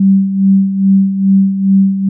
sine tone with tremolo, 194.2 Hz, G3, 16 cents flat, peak -4 dBFS, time 0-2.09 s, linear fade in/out 5 ms, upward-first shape sine, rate 2.4 Hz, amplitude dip 65%, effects none

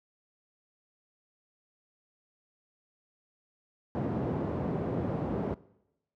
pink band-pass noise, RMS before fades -32 dBFS, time 3.95-5.54 s, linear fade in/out 0 ms, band 110 to 540 Hz, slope 12 dB/octave, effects noise-tail reverb RT60 0.9 s tail -21 dB re dry + high-pass 60 Hz 12 dB/octave

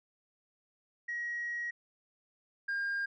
sine tone pair in turn, 1900 / 1608.8 Hz, A#6 / G6, +33 / +44 cents, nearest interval minor third, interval 289 cents, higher first, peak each -33 / -29 dBFS, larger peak second, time 1.08-1.71 / 2.68-3.06 s, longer first, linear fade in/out 10 ms, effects tanh soft clip ceiling -30 dBFS

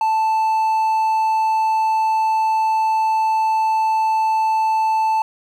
triangle tone, 880 Hz, A5, in tune, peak -13 dBFS, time 0.01-5.22 s, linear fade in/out 2 ms, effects 9-bit

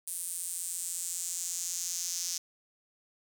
square tone with high-pass filter sweep, 87.31 Hz, F2, in tune, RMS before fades -36 dBFS, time 0.07-2.38 s, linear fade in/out 5 ms, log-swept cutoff 9500 to 5900 Hz, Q 3.7, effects none

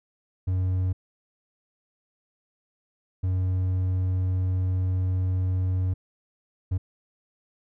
triangle tone bursts at uneven times, 92.5 Hz, F#2, in tune, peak -20 dBFS, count 3, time 0.47-0.93 / 3.23-5.94 / 6.71-6.78 s, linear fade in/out 10 ms, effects none

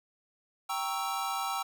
square chord, G diminished seventh, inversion none, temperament equal, 784 / 932.3 / 1108.7 / 1318.5 Hz, G5 / Bb5 / Db6 / Fb6, 0 / 0 / 0 / 0 cents, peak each -36 / -39 / -40 / -36 dBFS, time 0.69-1.63 s, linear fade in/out 10 ms, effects none

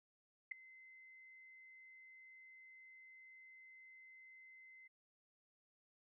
sine tone with ADSR envelope, 2059 Hz, C7, 28 cents flat, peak -36 dBFS, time 0.51-4.88 s, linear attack 9 ms, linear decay 3 ms, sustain -22 dB, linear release 12 ms, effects none

